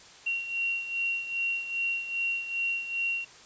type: beating tone pair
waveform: sine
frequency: 2747 / 2749.5 Hz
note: F7 / F7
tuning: -29 / -28 cents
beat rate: 2.5 Hz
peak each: -29 / -35 dBFS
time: 0.26-3.25 s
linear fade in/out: 10 ms
effects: white hiss -51 dBFS RMS until 3.45 s + resampled to 16000 Hz